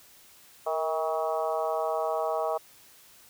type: harmonic tone with a mistuned harmonic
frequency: 160 Hz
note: D#3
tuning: 49 cents sharp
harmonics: 3 / 4 / 5 / 6 / 7 / 8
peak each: -33 / -29 / -33 / -38 / -35 / -40 dBFS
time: 0.66-2.58 s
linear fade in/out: 10 ms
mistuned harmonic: 3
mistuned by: -45 cents
effects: white hiss -55 dBFS RMS until 3.29 s